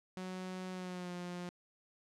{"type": "tone with pitch glide", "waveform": "sawtooth", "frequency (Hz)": [185, 177.26], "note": ["F#3", "F3"], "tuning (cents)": [0, 26], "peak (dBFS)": -37, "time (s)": [0.17, 1.49], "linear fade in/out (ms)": 0, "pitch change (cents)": -74, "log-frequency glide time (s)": [0.72, 1.13], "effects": ["low-pass 8000 Hz 12 dB/octave"]}